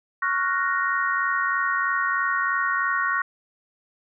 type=chord; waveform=sine; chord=Gb major seventh; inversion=second; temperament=equal; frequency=1108.7 / 1396.9 / 1480 / 1864.7 Hz; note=Db6 / F6 / Gb6 / Bb6; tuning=0 / 0 / 0 / 0 cents; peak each=-25 / -29 / -27 / -26 dBFS; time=0.22-3.22 s; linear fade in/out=5 ms; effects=none